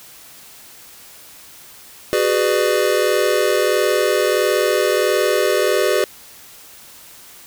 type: chord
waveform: square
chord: G# half-diminished seventh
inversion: third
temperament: just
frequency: 373.8 / 415.3 / 498.4 / 598 Hz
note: F#4 / G#4 / B4 / D5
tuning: +18 / 0 / +16 / +31 cents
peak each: -21 dBFS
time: 2.13-6.04 s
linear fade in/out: 0 ms
effects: white hiss -42 dBFS RMS until 7.46 s